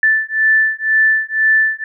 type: beating tone pair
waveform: sine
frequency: 1758 / 1760 Hz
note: A6 / A6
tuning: -2 / 0 cents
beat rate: 2 Hz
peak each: -14 dBFS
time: 0.03-1.84 s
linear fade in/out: 2 ms
effects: none